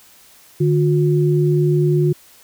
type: tone pair together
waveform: sine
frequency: 150 / 358.8 Hz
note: D3 / F4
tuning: +37 / +47 cents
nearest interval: octave + minor third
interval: 1510 cents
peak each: -14 / -17 dBFS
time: 0.6-2.13 s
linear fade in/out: 10 ms
effects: white hiss -48 dBFS RMS until 2.43 s